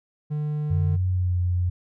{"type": "tone", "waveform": "triangle", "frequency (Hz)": 150, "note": "D3", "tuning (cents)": 37, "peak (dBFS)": -22, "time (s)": [0.3, 0.97], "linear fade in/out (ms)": 20}
{"type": "tone with pitch glide", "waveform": "sine", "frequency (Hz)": [92.2, 89.27], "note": ["F#2", "F2"], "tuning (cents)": [-6, 38], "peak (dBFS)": -20, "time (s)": [0.7, 1.7], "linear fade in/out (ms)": 10, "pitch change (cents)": -56, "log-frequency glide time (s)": [1.1, 1.35]}
{"effects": []}